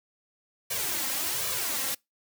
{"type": "noise with flanger", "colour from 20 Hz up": "white", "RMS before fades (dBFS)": -30, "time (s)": [0.7, 1.95], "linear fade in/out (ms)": 10, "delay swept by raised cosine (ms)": [1.7, 3.8], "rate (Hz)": 1.3, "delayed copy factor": 0.75, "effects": ["noise-tail reverb RT60 0.2 s tail -26 dB re dry", "high-pass 80 Hz 12 dB/octave"]}